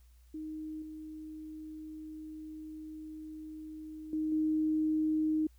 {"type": "tone with level steps", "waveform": "sine", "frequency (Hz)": 311.1, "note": "D#4", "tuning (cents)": 0, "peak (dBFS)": [-38, -42, -30, -27], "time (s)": [0.34, 5.47], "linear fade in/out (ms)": 5, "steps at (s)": [0.82, 4.13, 4.32], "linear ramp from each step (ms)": 2, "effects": ["added 60 Hz sine -57 dBFS peak until 5.58 s", "white hiss -72 dBFS RMS until 5.58 s"]}